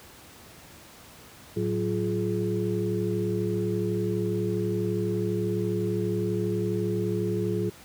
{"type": "tone cluster", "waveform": "sine", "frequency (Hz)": [110.2, 185, 348.3, 420.4], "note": ["A2", "F#3", "F4", "G#4"], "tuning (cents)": [3, 0, -5, 21], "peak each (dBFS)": -30, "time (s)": [1.56, 7.7], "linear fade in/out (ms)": 10, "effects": ["pink hiss -49 dBFS RMS until 7.84 s", "high-pass 60 Hz 12 dB/octave"]}